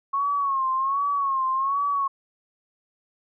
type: tone with vibrato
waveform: sine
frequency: 1094 Hz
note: C#6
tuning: 23 cents flat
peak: -21 dBFS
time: 0.13-2.08 s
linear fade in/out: 10 ms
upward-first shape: sine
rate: 1.3 Hz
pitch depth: 76 cents each way
effects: none